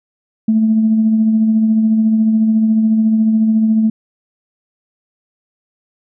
sine tone with tremolo, 220 Hz, A3, in tune, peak -7 dBFS, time 0.48-3.9 s, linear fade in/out 5 ms, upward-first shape triangle, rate 14 Hz, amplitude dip 40%, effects tanh soft clip ceiling -3 dBFS

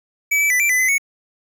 square tone with pitch steps, 2293 / 2310 / 1990 / 2347 / 2006 / 2034 / 2218 Hz, D7 / D7 / B6 / D7 / B6 / C7 / C#7, -42 / -29 / +13 / -2 / +26 / -50 / 0 cents, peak -15 dBFS, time 0.31-0.982 s, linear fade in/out 10 ms, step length 96 ms, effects 8-bit

